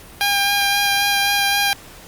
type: tone with vibrato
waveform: 10% pulse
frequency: 804 Hz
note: G5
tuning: 44 cents sharp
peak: -7 dBFS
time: 0.21-1.73 s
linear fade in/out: 0 ms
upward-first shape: sine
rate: 3.8 Hz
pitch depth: 12 cents each way
effects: pink hiss -41 dBFS RMS until 2.07 s + Opus 48 kbps